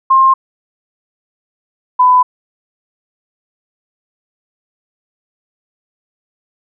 sine tone pair in turn, 1061 / 1001.5 Hz, C6 / B5, +24 / +24 cents, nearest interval minor second, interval 100 cents, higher first, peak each -5 dBFS, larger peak neither, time 0.1-0.34 / 1.99-2.23 s, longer neither, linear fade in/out 10 ms, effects none

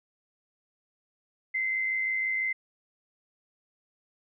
sine tone with amplitude modulation, 2068 Hz, C7, 21 cents flat, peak -24 dBFS, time 1.54-2.53 s, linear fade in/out 10 ms, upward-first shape sine, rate 106 Hz, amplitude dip 45%, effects none

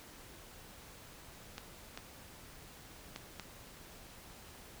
clicks, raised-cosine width 0.2 ms, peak -25 dBFS, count 4, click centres 1.581 / 1.975 / 3.161 / 3.397 s, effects pink hiss -54 dBFS RMS until 4.8 s

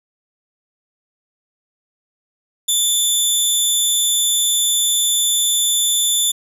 15% pulse tone with amplitude modulation, 3520 Hz, A7, in tune, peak -5 dBFS, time 2.68-6.32 s, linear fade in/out 10 ms, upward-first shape sine, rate 214 Hz, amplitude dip 45%, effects resampled to 32000 Hz + 7-bit

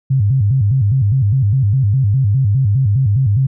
sine tone with vibrato, 116.54 Hz, A#2, in tune, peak -10 dBFS, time 0.1-3.47 s, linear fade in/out 10 ms, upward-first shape square, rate 4.9 Hz, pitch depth 240 cents each way, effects none

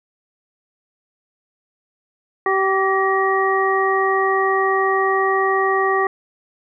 harmonic tone with a mistuned harmonic, 385.7 Hz, G4, 28 cents flat, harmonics 1 / 2 / 3 / 5, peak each -19 / -22 / -20 / -22 dBFS, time 2.46-6.07 s, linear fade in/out 2 ms, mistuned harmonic 5, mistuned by -35 cents, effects none

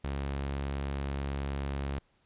sawtooth tone, 69.3 Hz, C#2, in tune, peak -28 dBFS, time 0.04-1.99 s, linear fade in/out 5 ms, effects pink hiss -70 dBFS RMS until 2.25 s + resampled to 8000 Hz

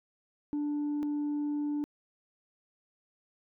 sine tone pair in turn, 293.7 / 293.7 Hz, D4 / D4, 0 / 0 cents, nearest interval unison, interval 0 cents, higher neither, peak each -27 dBFS, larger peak neither, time 0.53-1.03 / 1.03-1.84 s, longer second, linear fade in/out 0 ms, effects tanh soft clip ceiling -28 dBFS

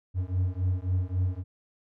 triangle beating tone pair, 90 / 93.7 Hz, F#2 / F#2, -47 / +22 cents, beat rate 3.7 Hz, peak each -26 dBFS, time 0.14-1.44 s, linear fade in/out 50 ms, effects none

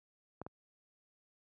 clicks, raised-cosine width 1 ms, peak -28 / -30 dBFS, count 2, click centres 0.416 / 0.465 s, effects high-pass 80 Hz 12 dB/octave

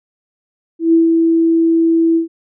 sine tone with ADSR envelope, 329.6 Hz, E4, in tune, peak -6 dBFS, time 0.79-2.28 s, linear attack 140 ms, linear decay 140 ms, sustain -3 dB, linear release 120 ms, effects none

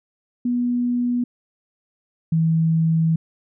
sine tone pair in turn, 243.7 / 162.27 Hz, B3 / E3, -23 / -27 cents, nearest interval perfect fifth, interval 704 cents, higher first, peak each -18 / -15 dBFS, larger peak second, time 0.45-1.24 / 2.32-3.16 s, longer second, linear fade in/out 5 ms, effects none

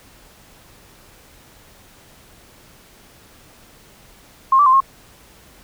sine tone with pitch steps, 1067 / 1161 / 1043 / 1078 Hz, C6 / D6 / C6 / C#6, +34 / -20 / -6 / -49 cents, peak -9 dBFS, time 4.52-4.804 s, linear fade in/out 5 ms, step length 71 ms, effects pink hiss -48 dBFS RMS until 5.63 s

